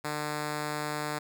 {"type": "tone", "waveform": "5% pulse", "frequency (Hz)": 150, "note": "D3", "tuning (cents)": 37, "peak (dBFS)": -20, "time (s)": [0.04, 1.19], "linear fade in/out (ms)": 10, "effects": []}